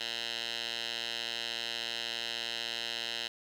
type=tone with band-pass filter; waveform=10% pulse; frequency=116.54 Hz; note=A#2; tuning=in tune; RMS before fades=-37 dBFS; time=0-3.28 s; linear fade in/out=5 ms; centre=3500 Hz; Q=3.2; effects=9-bit